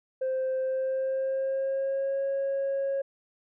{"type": "tone with pitch glide", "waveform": "sine", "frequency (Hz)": [522, 548], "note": ["C5", "C#5"], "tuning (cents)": [-4, -20], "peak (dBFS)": -24, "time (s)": [0.21, 3.02], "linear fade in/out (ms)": 10, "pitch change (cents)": 84, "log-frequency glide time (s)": [0.6, 2.23], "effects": ["tanh soft clip ceiling -24 dBFS"]}